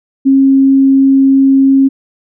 sine tone, 270.3 Hz, C#4, 44 cents flat, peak -4 dBFS, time 0.25-1.89 s, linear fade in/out 20 ms, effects none

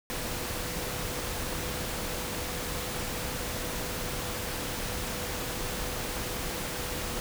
sine tone in noise, 495.5 Hz, B4, 6 cents sharp, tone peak -43 dBFS, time 0.1-7.2 s, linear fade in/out 0 ms, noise pink, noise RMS -34 dBFS, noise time 0.1-7.2 s, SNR -12 dB, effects none

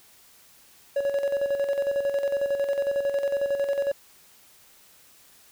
triangle tone with tremolo, 560 Hz, C#5, 18 cents sharp, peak -19 dBFS, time 0.96-3.92 s, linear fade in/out 5 ms, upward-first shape square, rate 11 Hz, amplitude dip 55%, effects white hiss -55 dBFS RMS until 5.51 s

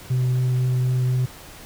sine tone with vibrato, 126.9 Hz, B2, 47 cents sharp, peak -15 dBFS, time 0.1-1.26 s, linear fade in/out 10 ms, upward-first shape triangle, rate 4 Hz, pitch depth 9 cents each way, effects tanh soft clip ceiling -17 dBFS + pink hiss -42 dBFS RMS until 1.65 s

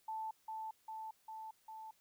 sine tone with echo, 880 Hz, A5, in tune, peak -39 dBFS, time 0.08-0.31 s, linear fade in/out 5 ms, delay 400 ms, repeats 4, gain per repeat -2 dB, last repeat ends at 1.91 s, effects white hiss -73 dBFS RMS until 2 s

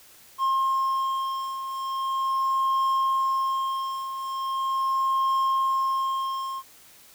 triangle beating tone pair, 1067 / 1067.4 Hz, C6 / C6, +34 / +34 cents, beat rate 0.4 Hz, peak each -28 / -22 dBFS, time 0.38-6.63 s, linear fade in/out 50 ms, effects white hiss -52 dBFS RMS until 7.14 s

